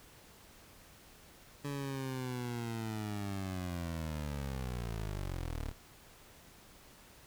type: linear sweep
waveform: 20% pulse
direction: down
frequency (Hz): 143.7 to 34.84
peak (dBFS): -32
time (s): 1.64-5.72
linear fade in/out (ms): 10
effects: pink hiss -58 dBFS RMS until 7.26 s